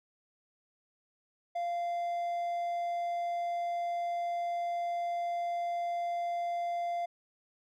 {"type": "tone", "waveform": "triangle", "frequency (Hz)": 693, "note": "F5", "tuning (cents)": -14, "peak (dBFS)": -29, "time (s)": [1.55, 7.06], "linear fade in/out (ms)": 10, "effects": []}